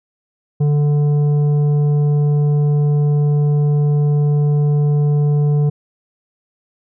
sine tone with tanh clipping, 146.83 Hz, D3, in tune, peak -13 dBFS, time 0.6-5.7 s, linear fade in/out 10 ms, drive 8 dB, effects none

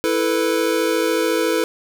square chord, E suspended fourth, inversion none, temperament equal, 329.6 / 440 / 493.9 Hz, E4 / A4 / B4, 0 / 0 / 0 cents, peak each -22 dBFS, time 0.04-1.64 s, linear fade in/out 0 ms, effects none

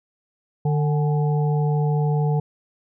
harmonic tone with a mistuned harmonic, 148.9 Hz, D3, 24 cents sharp, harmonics 1 / 3 / 5 / 6, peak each -18 / -28 / -32 / -34 dBFS, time 0.65-2.4 s, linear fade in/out 5 ms, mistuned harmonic 6, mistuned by -88 cents, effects none

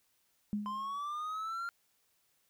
sine tone with exponential decay, 207.7 Hz, G#3, in tune, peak -29 dBFS, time 0.53-0.99 s, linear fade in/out 0 ms, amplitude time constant 100 ms
triangle linear sweep, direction up, 1027 to 1396.9 Hz, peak -34 dBFS, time 0.66-1.69 s, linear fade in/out 0 ms
effects white hiss -74 dBFS RMS until 2.49 s

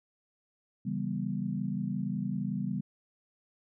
sine chord, C# half-diminished seventh, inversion none, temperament equal with one note detuned, 138.59 / 164.81 / 196 / 241.6 Hz, C#3 / E3 / G3 / B3, 0 / 0 / 0 / -38 cents, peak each -37 / -38 / -33 / -37 dBFS, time 0.85-2.81 s, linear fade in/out 10 ms, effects none

